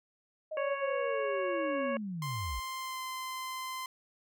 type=linear sweep; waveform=sine; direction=down; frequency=630 to 48.38 Hz; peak=-35 dBFS; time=0.51-2.6 s; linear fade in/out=10 ms
type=harmonic tone; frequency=554.4 Hz; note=C#5; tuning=in tune; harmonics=1 / 2 / 3 / 4 / 5; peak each=-32 / -38 / -42 / -44 / -46 dBFS; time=0.57-1.97 s; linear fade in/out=2 ms
type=tone with pitch glide; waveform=sawtooth; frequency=1046.5 to 1035.7 Hz; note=C6 to C6; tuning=0 to -18 cents; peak=-33 dBFS; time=2.22-3.86 s; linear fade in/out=2 ms; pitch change=-18 cents; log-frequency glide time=2.79-3 s
effects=none